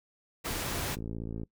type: noise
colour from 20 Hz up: pink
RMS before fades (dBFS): -34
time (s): 0.44-0.96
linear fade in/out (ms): 20
type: click train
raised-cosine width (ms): 3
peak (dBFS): -25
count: 27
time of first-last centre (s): 0.97-1.433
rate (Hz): 56.1
effects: noise-tail reverb RT60 0.1 s tail -21 dB re dry